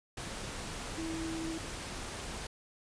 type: tone in noise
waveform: sine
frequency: 325.1 Hz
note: E4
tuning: 24 cents flat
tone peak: -36 dBFS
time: 0.98-1.58 s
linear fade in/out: 5 ms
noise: pink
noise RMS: -41 dBFS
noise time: 0.17-2.47 s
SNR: +2 dB
effects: resampled to 22050 Hz